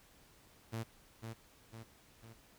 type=tone with echo; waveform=sawtooth; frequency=113.4 Hz; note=A#2; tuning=47 cents flat; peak=-34 dBFS; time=0.72-0.84 s; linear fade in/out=20 ms; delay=500 ms; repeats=3; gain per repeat=-5 dB; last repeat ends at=2.34 s; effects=pink hiss -64 dBFS RMS until 2.58 s